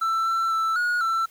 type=tone with pitch steps; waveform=triangle; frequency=1332 / 1341 / 1325 / 1446 / 1338 Hz; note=E6 / E6 / E6 / F#6 / E6; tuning=+18 / +29 / +9 / -40 / +25 cents; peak=-19 dBFS; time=0.01-1.26 s; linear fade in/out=10 ms; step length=250 ms; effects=white hiss -55 dBFS RMS until 1.3 s